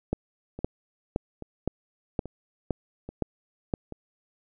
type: two click trains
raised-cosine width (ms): 2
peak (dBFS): -12 / -24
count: 8 / 5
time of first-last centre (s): 0.13-3.738 / 0.59-3.923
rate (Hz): 1.94 / 1.2
effects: none